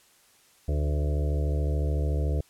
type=harmonic tone with a mistuned harmonic; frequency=73.7 Hz; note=D2; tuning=7 cents sharp; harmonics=1 / 2 / 4 / 5 / 6 / 7 / 8 / 9; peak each=-24 / -32 / -39 / -41 / -39 / -40 / -45 / -43 dBFS; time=0.68-2.41 s; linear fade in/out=5 ms; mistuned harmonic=8; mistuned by=-24 cents; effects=white hiss -60 dBFS RMS until 2.49 s + low-pass 12000 Hz 12 dB/octave